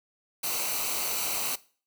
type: noise with comb filter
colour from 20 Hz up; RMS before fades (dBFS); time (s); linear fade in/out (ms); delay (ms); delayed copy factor
white; -30; 0.43-1.56; 10; 0.58; -0.65
effects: noise-tail reverb RT60 0.4 s tail -19 dB re dry